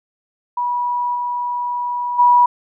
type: tone with level steps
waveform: sine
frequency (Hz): 973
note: B5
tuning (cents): -26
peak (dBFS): -17 / -19 / -8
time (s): 0.57-2.46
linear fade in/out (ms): 5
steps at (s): 1.14 / 2.18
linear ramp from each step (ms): 20
effects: none